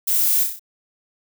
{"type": "noise with echo", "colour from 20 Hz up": "violet", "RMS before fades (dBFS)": -20, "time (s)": [0.07, 0.44], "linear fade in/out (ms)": 10, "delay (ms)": 31, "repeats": 5, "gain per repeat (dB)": -4, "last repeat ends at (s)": 0.595, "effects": []}